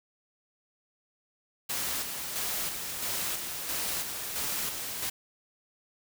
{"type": "noise with tremolo", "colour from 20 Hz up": "white", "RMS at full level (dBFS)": -32, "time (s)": [1.69, 5.1], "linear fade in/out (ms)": 10, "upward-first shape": "square", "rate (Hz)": 1.5, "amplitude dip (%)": 40, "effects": []}